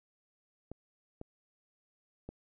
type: clicks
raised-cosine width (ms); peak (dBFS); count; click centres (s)
2; -29; 3; 0.716 / 1.214 / 2.29
effects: none